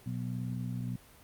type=harmonic tone; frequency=61.5 Hz; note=B1; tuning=7 cents flat; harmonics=2 / 3 / 4; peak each=-35 / -39 / -41 dBFS; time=0.06-0.96 s; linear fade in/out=5 ms; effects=pink hiss -57 dBFS RMS until 1.23 s + Opus 32 kbps